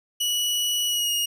sawtooth tone with pitch glide, 2936 to 2866 Hz, F#7 to F7, -14 to +44 cents, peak -19 dBFS, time 0.2-1.26 s, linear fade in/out 10 ms, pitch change -42 cents, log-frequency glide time 0.87-1.11 s, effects none

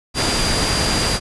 sine tone in noise, 4775 Hz, D8, 28 cents sharp, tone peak -23 dBFS, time 0.14-1.2 s, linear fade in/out 50 ms, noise pink, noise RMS -19 dBFS, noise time 0.14-1.2 s, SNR -7 dB, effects resampled to 24000 Hz

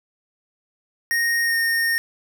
square tone with pitch glide, 1860 to 1839.7 Hz, A#6 to A#6, -4 to -23 cents, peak -19 dBFS, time 1.11-1.98 s, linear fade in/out 0 ms, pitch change -19 cents, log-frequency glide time 1.44-1.55 s, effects none

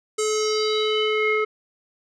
square tone with low-pass filter sweep, 430 Hz, A4, 40 cents flat, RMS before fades -22 dBFS, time 0.18-1.45 s, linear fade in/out 10 ms, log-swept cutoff 7900 to 1800 Hz, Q 5.2, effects none

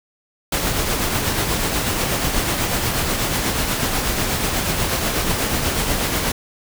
pink noise with tremolo, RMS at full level -19 dBFS, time 0.52-6.32 s, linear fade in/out 5 ms, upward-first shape triangle, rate 8.2 Hz, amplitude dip 40%, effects none

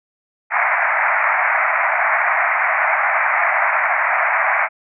white band-pass noise, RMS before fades -17 dBFS, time 0.5-4.69 s, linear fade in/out 50 ms, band 620 to 2300 Hz, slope 96 dB/octave, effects none

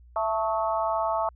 harmonic tone with a mistuned harmonic, 221.1 Hz, A3, 9 cents sharp, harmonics 3 / 4 / 5 / 6, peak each -27 / -28 / -30 / -34 dBFS, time 0.16-1.29 s, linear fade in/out 2 ms, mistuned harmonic 6, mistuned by -57 cents, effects added 60 Hz sine -49 dBFS peak until 1.35 s

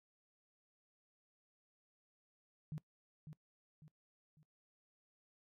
sine tone with echo, 153 Hz, D#3, 29 cents flat, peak -40 dBFS, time 2.72-2.78 s, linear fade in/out 0 ms, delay 550 ms, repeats 3, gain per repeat -8 dB, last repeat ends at 4.43 s, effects noise-tail reverb RT60 0.1 s tail -20 dB re dry + MP3 64 kbps

